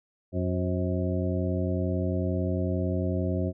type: harmonic tone with a mistuned harmonic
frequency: 91.1 Hz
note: F#2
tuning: 26 cents flat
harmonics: 1 / 2 / 3 / 4 / 6 / 7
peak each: -28 / -31 / -33 / -34 / -36 / -36 dBFS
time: 0.32-3.53 s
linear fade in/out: 50 ms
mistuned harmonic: 6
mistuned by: -50 cents
effects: none